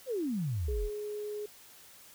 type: exponential sweep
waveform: sine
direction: down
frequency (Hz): 554.4 to 34.65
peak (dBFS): -30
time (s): 0.06-0.9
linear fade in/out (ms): 50
type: tone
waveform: sine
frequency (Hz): 418.5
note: G#4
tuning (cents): +13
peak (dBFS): -35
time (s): 0.68-1.46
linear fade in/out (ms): 5
effects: white hiss -55 dBFS RMS until 2.14 s